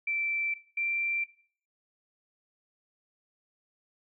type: tone pair in turn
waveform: sine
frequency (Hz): 2336 / 2355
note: D7 / D7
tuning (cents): -10 / +4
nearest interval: unison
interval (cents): 14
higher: second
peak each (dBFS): -28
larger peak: neither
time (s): 0.07-0.54 / 0.77-1.24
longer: neither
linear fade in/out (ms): 5
effects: noise-tail reverb RT60 0.5 s tail -17 dB re dry